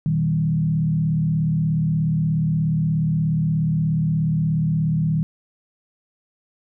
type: tone with frequency modulation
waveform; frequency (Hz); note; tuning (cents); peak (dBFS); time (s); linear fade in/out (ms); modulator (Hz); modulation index
sine; 158.3; D#3; +30; -17; 0.06-5.23; 0; 36.8; 0.76
effects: none